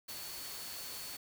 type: tone in noise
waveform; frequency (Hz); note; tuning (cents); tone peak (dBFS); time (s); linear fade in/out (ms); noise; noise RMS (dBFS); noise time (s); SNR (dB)
sine; 4435; C#8; 0; -49; 0.08-1.17; 10; white; -45; 0.08-1.17; -7
effects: none